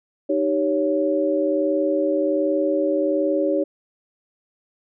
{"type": "tone cluster", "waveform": "sine", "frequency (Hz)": [309, 390.3, 559], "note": ["D#4", "G4", "C#5"], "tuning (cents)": [-12, -8, 14], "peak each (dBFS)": [-22, -24, -21], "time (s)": [0.29, 3.64], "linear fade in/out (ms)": 10, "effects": []}